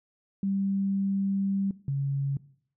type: tone pair in turn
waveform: sine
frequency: 196 / 138.59 Hz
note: G3 / C#3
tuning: 0 / 0 cents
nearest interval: tritone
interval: 600 cents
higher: first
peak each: -25 dBFS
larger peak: neither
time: 0.43-1.71 / 1.88-2.37 s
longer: first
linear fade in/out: 2 ms
effects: noise-tail reverb RT60 0.6 s tail -19 dB re dry